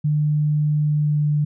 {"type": "tone with pitch glide", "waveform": "sine", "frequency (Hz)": [150, 148.62], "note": ["D3", "D3"], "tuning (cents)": [37, 21], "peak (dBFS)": -16, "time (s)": [0.04, 1.45], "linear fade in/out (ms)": 10, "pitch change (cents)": -16, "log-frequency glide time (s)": [0.83, 1.3], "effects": []}